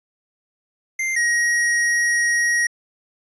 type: tone pair in turn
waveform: square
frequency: 2093 / 1889.8 Hz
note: C7 / A#6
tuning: 0 / +23 cents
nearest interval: major second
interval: 177 cents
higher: first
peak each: -21 / -17 dBFS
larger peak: second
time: 0.99-1.16 / 1.16-2.67 s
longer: second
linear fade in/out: 5 ms
effects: resampled to 22050 Hz